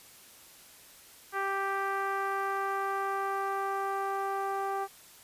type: tone with low-pass filter sweep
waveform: 10% pulse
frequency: 392 Hz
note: G4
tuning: in tune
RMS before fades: -32 dBFS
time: 1.32-4.88 s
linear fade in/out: 50 ms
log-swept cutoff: 1500 to 950 Hz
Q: 1.7
effects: white hiss -54 dBFS RMS until 5.23 s + resampled to 32000 Hz